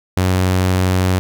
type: tone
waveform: sawtooth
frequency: 92.5 Hz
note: F#2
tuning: in tune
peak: -9 dBFS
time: 0.17-1.19 s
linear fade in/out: 0 ms
effects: none